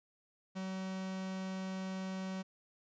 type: tone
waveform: 45% pulse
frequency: 189 Hz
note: F#3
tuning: 37 cents sharp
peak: -38 dBFS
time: 0.55-2.43 s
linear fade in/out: 20 ms
effects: resampled to 16000 Hz